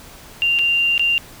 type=tone with dropouts; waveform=sine; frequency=2782 Hz; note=F7; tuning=7 cents flat; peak=-14 dBFS; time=0.42-1.18 s; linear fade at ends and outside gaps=0 ms; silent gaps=0.588-0.592 / 0.979-0.995 s; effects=pink hiss -41 dBFS RMS until 1.4 s